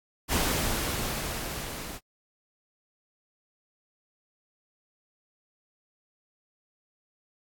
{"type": "noise with level ramp", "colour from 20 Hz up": "pink", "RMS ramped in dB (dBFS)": [-25, -39], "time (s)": [0.28, 2], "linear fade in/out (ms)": 50, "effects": ["AAC 64 kbps"]}